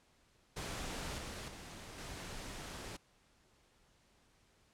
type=noise with level steps; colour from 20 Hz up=pink; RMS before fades=-42 / -45 / -50 / -46 dBFS; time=0.56-2.97 s; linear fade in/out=10 ms; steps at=1.18 / 1.48 / 1.98 s; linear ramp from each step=2 ms; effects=pink hiss -70 dBFS RMS until 4.73 s + low-pass 9000 Hz 12 dB/octave